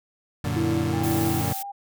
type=chord; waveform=30% pulse; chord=Gb augmented; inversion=none; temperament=equal with one note detuned; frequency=92.5 / 116.54 / 146.32 Hz; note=Gb2 / Bb2 / D3; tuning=0 / 0 / -6 cents; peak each=-26 dBFS; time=0.44-1.53 s; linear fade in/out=5 ms
type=tone with tremolo; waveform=sine; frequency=329.6 Hz; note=E4; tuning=in tune; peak=-23 dBFS; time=0.56-1.41 s; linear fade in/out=10 ms; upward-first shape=square; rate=2 Hz; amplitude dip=35%
type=tone with vibrato; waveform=sine; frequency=792 Hz; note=G5; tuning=18 cents sharp; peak=-32 dBFS; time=0.93-1.72 s; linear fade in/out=10 ms; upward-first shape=square; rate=4.3 Hz; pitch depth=23 cents each way
type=noise; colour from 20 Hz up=blue; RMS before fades=-33 dBFS; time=1.03-1.63 s; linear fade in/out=10 ms
effects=none